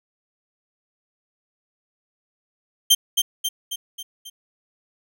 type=tone with echo; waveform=sawtooth; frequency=3156 Hz; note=G7; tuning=11 cents sharp; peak=-8 dBFS; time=2.9-2.95 s; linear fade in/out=10 ms; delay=270 ms; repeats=5; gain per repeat=-5 dB; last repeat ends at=4.3 s; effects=none